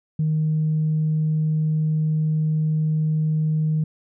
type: tone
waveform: sine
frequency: 155.56 Hz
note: D#3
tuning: in tune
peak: -17 dBFS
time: 0.19-3.84 s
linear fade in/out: 5 ms
effects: tanh soft clip ceiling -14 dBFS